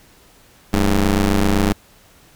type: ring-modulated tone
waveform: 20% pulse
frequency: 98.1 Hz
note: G2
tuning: 2 cents sharp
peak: -6 dBFS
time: 0.73-1.73 s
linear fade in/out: 10 ms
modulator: 112 Hz
effects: pink hiss -50 dBFS RMS until 2.35 s